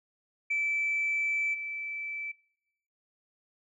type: tone with level steps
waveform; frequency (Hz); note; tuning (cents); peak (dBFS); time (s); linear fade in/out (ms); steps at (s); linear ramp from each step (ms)
sine; 2319; D7; -22; -25 / -33; 0.5-2.32; 10; 1.53; 20
effects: noise-tail reverb RT60 0.9 s tail -26 dB re dry + tanh soft clip ceiling -22 dBFS